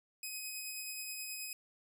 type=tone with tremolo; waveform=10% pulse; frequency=2524 Hz; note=D#7; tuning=24 cents sharp; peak=-31 dBFS; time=0.23-1.53 s; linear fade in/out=2 ms; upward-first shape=sine; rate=9.4 Hz; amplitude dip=25%; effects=none